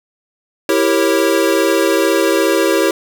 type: chord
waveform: square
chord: E diminished seventh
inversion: none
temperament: equal with one note detuned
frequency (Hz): 329.6 / 392 / 466.2 / 546.4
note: E4 / G4 / Bb4 / Db5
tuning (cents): 0 / 0 / 0 / -25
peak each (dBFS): -17 / -17 / -20 / -18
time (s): 0.69-2.91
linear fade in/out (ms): 2
effects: none